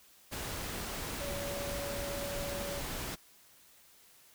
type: tone in noise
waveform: sine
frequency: 567 Hz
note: C#5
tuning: 39 cents sharp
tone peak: -39 dBFS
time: 1.2-2.81 s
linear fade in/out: 20 ms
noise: pink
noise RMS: -39 dBFS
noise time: 0.31-3.16 s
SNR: -3 dB
effects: white hiss -61 dBFS RMS until 4.34 s